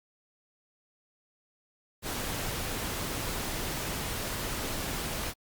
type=noise; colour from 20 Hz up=pink; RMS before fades=-34 dBFS; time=2.02-5.34 s; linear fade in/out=50 ms; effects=Opus 48 kbps